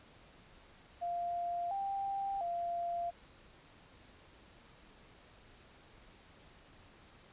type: tone with pitch steps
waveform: sine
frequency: 696 / 789 / 691 Hz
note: F5 / G5 / F5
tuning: -6 / +11 / -19 cents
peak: -34 dBFS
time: 1.01-3.11 s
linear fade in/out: 20 ms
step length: 700 ms
effects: pink hiss -60 dBFS RMS until 7.32 s + resampled to 8000 Hz